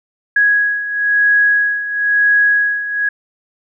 sine beating tone pair, 1662 / 1663 Hz, G#6 / G#6, +1 / +2 cents, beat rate 1 Hz, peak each -17 / -12 dBFS, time 0.36-3.09 s, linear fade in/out 5 ms, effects none

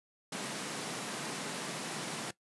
pink high-pass noise, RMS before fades -39 dBFS, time 0.32-2.31 s, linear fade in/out 5 ms, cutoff 140 Hz, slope 48 dB/octave, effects noise-tail reverb RT60 0.1 s tail -18 dB re dry + resampled to 24000 Hz

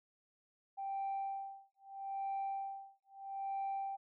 sine tone with tremolo, 784 Hz, G5, in tune, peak -34 dBFS, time 0.77-3.97 s, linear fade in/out 20 ms, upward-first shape sine, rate 0.78 Hz, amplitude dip 100%, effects tanh soft clip ceiling -33 dBFS

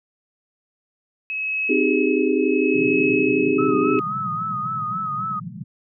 sine tone with tremolo, 2569 Hz, E7, 45 cents flat, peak -20 dBFS, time 1.3-3.99 s, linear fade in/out 0 ms, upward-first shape triangle, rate 0.72 Hz, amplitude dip 80%
sine chord, Ab major seventh, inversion first, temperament equal with one note detuned, 261.6 / 311.1 / 384.4 / 415.3 Hz, C4 / Eb4 / G4 / Ab4, 0 / 0 / -34 / 0 cents, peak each -22 dBFS, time 1.69-4 s, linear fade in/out 10 ms
white band-pass noise, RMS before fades -34 dBFS, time 2.74-5.64 s, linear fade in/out 10 ms, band 110 to 210 Hz, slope 96 dB/octave
sine tone with vibrato, 1271 Hz, D#6, 36 cents sharp, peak -23 dBFS, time 3.58-5.4 s, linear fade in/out 10 ms, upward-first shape sine, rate 3.7 Hz, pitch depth 54 cents each way
effects none

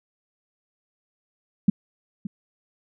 sine tone with echo, 200 Hz, G3, 35 cents sharp, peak -11 dBFS, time 1.68-1.7 s, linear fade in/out 5 ms, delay 570 ms, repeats 1, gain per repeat -15 dB, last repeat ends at 2.27 s, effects none

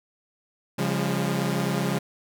sawtooth chord, Db major, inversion none, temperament equal with one note detuned, 138.59 / 174.61 / 202.6 Hz, Db3 / F3 / Ab3, 0 / 0 / -43 cents, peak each -24 dBFS, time 0.78-1.99 s, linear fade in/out 10 ms, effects none

